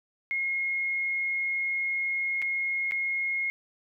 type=tone with dropouts; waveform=sine; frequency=2154 Hz; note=C7; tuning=50 cents sharp; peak=-26 dBFS; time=0.31-3.5 s; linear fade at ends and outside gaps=0 ms; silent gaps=2.418-2.423 / 2.911-2.92 s; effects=none